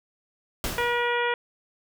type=noise with exponential decay; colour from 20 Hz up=pink; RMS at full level=-27 dBFS; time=0.64-1.2 s; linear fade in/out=1 ms; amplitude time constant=120 ms
type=harmonic tone; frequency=480 Hz; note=B4; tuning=49 cents flat; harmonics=1 / 2 / 3 / 4 / 5 / 6 / 7; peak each=-27 / -28 / -30 / -30 / -33 / -38 / -38 dBFS; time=0.78-1.34 s; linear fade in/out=2 ms
effects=none